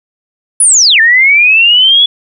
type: linear two-way sweep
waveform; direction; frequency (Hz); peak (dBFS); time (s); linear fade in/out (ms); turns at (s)
sine; down then up; 10290 to 1760 to 3417; -3; 0.6-2.06; 5; 1
effects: none